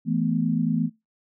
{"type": "chord", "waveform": "sine", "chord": "E suspended fourth", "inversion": "none", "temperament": "equal with one note detuned", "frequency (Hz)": [164.81, 218.1, 246.9], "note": ["E3", "A3", "B3"], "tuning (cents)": [0, -15, 0], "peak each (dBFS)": -25, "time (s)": [0.05, 0.9], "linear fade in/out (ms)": 50, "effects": ["noise-tail reverb RT60 0.2 s tail -20 dB re dry"]}